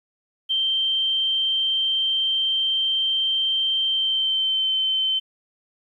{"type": "tone with pitch glide", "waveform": "sine", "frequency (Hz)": [3136, 3086], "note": ["G7", "G7"], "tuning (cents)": [0, -28], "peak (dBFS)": -19, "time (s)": [0.49, 5.2], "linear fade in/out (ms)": 20, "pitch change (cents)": -28, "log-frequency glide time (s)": [3.86, 4.72], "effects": ["10-bit"]}